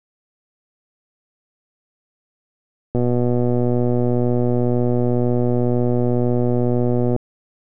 click train, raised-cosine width 2 ms, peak -7 dBFS, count 515, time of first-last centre 2.95-7.163 s, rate 122 Hz, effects none

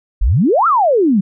sine exponential two-way sweep, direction up then down, 39.82 to 1396.9 to 179.6 Hz, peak -9 dBFS, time 0.21-1.21 s, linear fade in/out 10 ms, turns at 0.67 s, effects none

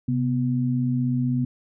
sine tone pair together, 130.79 / 246.9 Hz, C3 / B3, 0 / 0 cents, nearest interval major seventh, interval 1100 cents, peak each -23 dBFS, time 0.08-1.45 s, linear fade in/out 5 ms, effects none

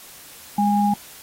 sine tone pair together, 205 / 820 Hz, G#3 / G#5, -22 / -22 cents, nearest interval 2 octaves, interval 2400 cents, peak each -18 / -19 dBFS, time 0.58-0.94 s, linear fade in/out 5 ms, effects white hiss -43 dBFS RMS until 1.22 s + AAC 48 kbps

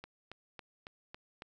click train, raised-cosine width 0.3 ms, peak -29 dBFS, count 6, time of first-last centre 0.04-1.421 s, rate 3.62 Hz, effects none

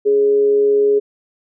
sine tone with amplitude modulation, 415.3 Hz, G#4, in tune, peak -9 dBFS, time 0.05-1 s, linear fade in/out 20 ms, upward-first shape sine, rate 135 Hz, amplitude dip 30%, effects none

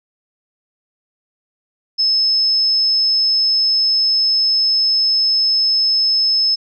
sine tone, 5210 Hz, E8, 21 cents flat, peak -12 dBFS, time 1.98-6.56 s, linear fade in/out 20 ms, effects none

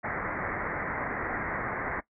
white low-pass noise, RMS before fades -33 dBFS, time 0.03-2.01 s, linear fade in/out 20 ms, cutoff 2100 Hz, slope 96 dB/octave, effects noise-tail reverb RT60 0.1 s tail -18 dB re dry

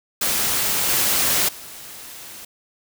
white noise with level steps, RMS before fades -21 / -19 / -38 dBFS, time 0.21-2.45 s, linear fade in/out 5 ms, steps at 0.88 / 1.48 s, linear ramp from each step 10 ms, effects none

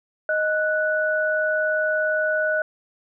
sine tone pair together, 622 / 1479.4 Hz, D#5 / F#6, -1 / -1 cents, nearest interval octave + minor third, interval 1500 cents, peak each -22 dBFS, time 0.29-2.62 s, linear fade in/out 2 ms, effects none

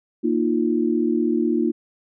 sine chord, Bb suspended fourth, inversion none, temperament equal with one note detuned, 233.1 / 309.2 / 349.2 Hz, Bb3 / Eb4 / F4, 0 / -11 / 0 cents, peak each -22 dBFS, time 0.23-1.72 s, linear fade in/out 20 ms, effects none

